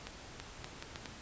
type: accelerating click train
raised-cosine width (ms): 0.2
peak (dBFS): -24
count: 6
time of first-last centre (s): 0.07-1.058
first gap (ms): 330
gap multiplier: 0.74
effects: pink hiss -50 dBFS RMS until 1.21 s + resampled to 16000 Hz

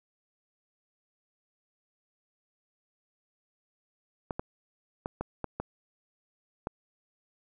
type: clicks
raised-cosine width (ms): 1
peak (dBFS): -18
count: 7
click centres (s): 4.308 / 4.395 / 5.059 / 5.21 / 5.443 / 5.6 / 6.671
effects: none

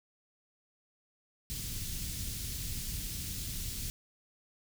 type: band-stop noise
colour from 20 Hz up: pink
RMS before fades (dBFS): -38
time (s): 1.5-3.9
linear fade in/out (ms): 0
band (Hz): 150 to 4200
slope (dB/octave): 12
effects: none

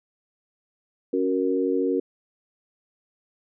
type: chord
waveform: sine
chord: F# major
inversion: second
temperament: equal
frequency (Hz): 277.2 / 370 / 466.2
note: C#4 / F#4 / A#4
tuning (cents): 0 / 0 / 0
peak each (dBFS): -25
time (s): 1.13-2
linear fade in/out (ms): 5
effects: none

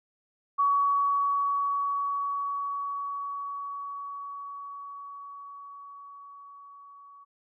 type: tone with level ramp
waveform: sine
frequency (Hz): 1128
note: C#6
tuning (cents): +30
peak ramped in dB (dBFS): -20 to -48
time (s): 0.58-7.25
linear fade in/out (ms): 20
effects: none

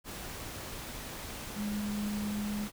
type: tone in noise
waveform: sine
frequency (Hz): 207.7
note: G#3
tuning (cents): 0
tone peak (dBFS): -32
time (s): 1.55-2.69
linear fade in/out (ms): 50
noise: pink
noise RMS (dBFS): -42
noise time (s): 0.04-2.72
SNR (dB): +7
effects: none

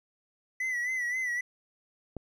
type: tone with vibrato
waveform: triangle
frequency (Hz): 1987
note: B6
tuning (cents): +10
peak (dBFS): -27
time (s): 0.6-1.41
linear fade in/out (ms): 5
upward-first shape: sine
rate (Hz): 3.8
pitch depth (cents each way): 67
type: click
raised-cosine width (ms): 2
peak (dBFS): -23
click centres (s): 2.167
effects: none

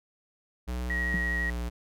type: tone with pitch glide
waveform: square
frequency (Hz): 61.5 to 59.54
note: B1 to A#1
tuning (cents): -7 to +37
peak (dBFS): -31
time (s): 0.67-1.7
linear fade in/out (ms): 20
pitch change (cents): -56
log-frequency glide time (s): 1.13-1.59
type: tone with vibrato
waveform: sine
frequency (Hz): 1900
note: A#6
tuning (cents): +33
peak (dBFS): -28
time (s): 0.9-1.5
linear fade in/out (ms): 2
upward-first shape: sine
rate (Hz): 12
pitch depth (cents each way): 12
type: tone with exponential decay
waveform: sine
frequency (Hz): 179.1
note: F3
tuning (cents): +44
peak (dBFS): -24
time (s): 1.14-1.23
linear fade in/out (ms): 2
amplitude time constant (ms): 18
effects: none

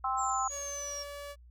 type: chord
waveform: sine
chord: C major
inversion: second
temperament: just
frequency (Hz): 784.9 / 1046.5 / 1308.1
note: G5 / C6 / E6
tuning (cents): +2 / 0 / -14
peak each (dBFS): -33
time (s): 0.04-0.48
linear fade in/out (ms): 5
type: linear sweep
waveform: sine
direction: down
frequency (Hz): 7490 to 5510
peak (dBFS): -37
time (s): 0.17-1.04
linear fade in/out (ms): 20
type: tone with pitch glide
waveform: sawtooth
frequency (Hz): 567 to 573.3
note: C#5 to D5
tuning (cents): +39 to -42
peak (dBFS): -37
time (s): 0.49-1.36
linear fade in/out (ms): 50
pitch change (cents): +19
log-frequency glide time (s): 0.7-0.8
effects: added 60 Hz sine -52 dBFS peak until 1.5 s

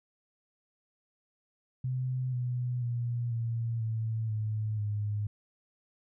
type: tone with pitch steps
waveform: sine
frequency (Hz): 128 / 123.71 / 119.57 / 115.56 / 111.69 / 107.95 / 104.33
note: C3 / B2 / A#2 / A#2 / A2 / A2 / G#2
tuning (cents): -38 / +3 / +44 / -15 / +26 / -33 / +8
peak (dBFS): -29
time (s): 1.84-5.27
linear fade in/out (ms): 5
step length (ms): 490
effects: none

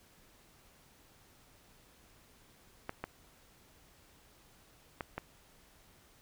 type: clicks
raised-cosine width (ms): 0.5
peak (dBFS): -22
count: 4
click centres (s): 2.894 / 3.04 / 5.008 / 5.18
effects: pink hiss -63 dBFS RMS until 6.21 s

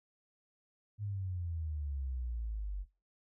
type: exponential sweep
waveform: sine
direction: down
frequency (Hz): 105.9 to 46.5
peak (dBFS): -35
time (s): 0.98-2.86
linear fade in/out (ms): 50
effects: noise-tail reverb RT60 0.3 s tail -23 dB re dry

